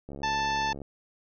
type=click train; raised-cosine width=2 ms; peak=-27 dBFS; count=52; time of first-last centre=0.09-0.818 s; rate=70.1 Hz
type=harmonic tone; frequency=882 Hz; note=A5; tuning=4 cents sharp; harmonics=1 / 2 / 3 / 4 / 5 / 6 / 7; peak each=-27 / -33 / -37 / -39 / -41 / -43 / -44 dBFS; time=0.23-0.73 s; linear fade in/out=5 ms
effects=none